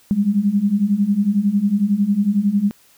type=beating tone pair; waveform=sine; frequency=196 / 207 Hz; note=G3 / G#3; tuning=0 / -5 cents; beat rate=11 Hz; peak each=-19 / -16 dBFS; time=0.11-2.71 s; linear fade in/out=0 ms; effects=white hiss -53 dBFS RMS until 2.97 s